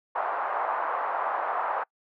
pink band-pass noise, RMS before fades -29 dBFS, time 0.15-1.84 s, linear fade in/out 10 ms, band 690 to 1300 Hz, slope 24 dB/octave, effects noise-tail reverb RT60 0.1 s tail -26 dB re dry

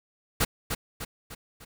pink noise with echo, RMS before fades -23 dBFS, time 0.4-0.45 s, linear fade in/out 10 ms, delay 300 ms, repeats 4, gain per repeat -6 dB, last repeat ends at 1.65 s, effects none

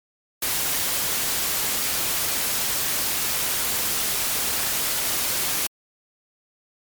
white noise, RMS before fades -24 dBFS, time 0.42-5.67 s, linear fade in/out 5 ms, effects MP3 96 kbps

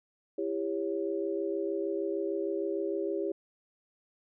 sine chord, C# diminished, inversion first, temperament just, 332.6 / 399.1 / 554.4 Hz, E4 / G4 / C#5, +16 / +31 / 0 cents, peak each -34 / -32 / -37 dBFS, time 0.38-3.32 s, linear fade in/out 5 ms, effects none

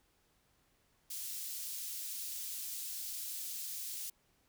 white high-pass noise, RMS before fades -42 dBFS, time 1.1-4.1 s, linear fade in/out 5 ms, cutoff 4300 Hz, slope 12 dB/octave, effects pink hiss -73 dBFS RMS until 4.48 s

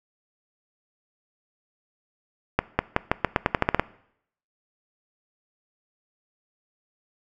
accelerating click train, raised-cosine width 0.5 ms, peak -3 dBFS, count 12, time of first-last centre 2.59-3.796 s, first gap 200 ms, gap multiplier 0.87, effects noise-tail reverb RT60 0.7 s tail -20 dB re dry

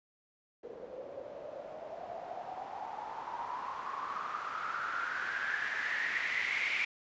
blue noise with low-pass filter sweep, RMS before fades -38 dBFS, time 0.63-6.85 s, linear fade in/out 5 ms, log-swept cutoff 470 to 2300 Hz, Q 8.1, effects resampled to 16000 Hz

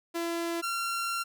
sawtooth tone pair in turn, 337.7 / 1371.2 Hz, E4 / F6, +42 / -32 cents, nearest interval 2 octaves, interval 2426 cents, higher second, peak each -26 dBFS, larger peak neither, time 0.14-0.62 / 0.62-1.24 s, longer second, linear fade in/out 20 ms, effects none

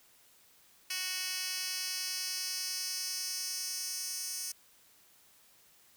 10% pulse tone with high-pass filter sweep, 370 Hz, F#4, in tune, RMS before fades -37 dBFS, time 0.9-4.52 s, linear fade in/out 5 ms, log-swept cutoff 3400 to 6700 Hz, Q 1.7, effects white hiss -63 dBFS RMS until 5.96 s

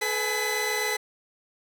sawtooth tone cluster, 429.4 / 497.2 / 831 / 2009 Hz, A4 / B4 / G#5 / B6, -42 / +12 / +1 / +29 cents, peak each -27 / -31 / -31 / -24 dBFS, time 0.01-0.97 s, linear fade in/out 10 ms, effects none

